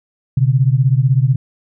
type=beating tone pair; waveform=sine; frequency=125.9 / 141.9 Hz; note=B2 / C#3; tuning=+34 / +41 cents; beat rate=16 Hz; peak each=-12 / -14 dBFS; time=0.37-1.36 s; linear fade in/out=5 ms; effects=none